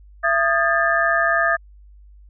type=tone cluster; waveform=sine; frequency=671 / 1233 / 1618 / 1761 Hz; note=E5 / D#6 / G#6 / A6; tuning=+31 / -16 / -46 / +1 cents; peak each=-21 dBFS; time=0.23-1.57 s; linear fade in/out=20 ms; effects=added 50 Hz sine -43 dBFS peak until 2.29 s